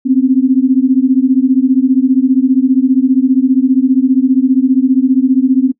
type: beating tone pair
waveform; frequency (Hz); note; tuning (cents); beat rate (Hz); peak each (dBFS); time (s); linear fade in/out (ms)
sine; 254.1 / 269.1; B3 / C4; +49 / +49; 15; -10; 0.05-5.72; 20
effects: noise-tail reverb RT60 0.1 s tail -21 dB re dry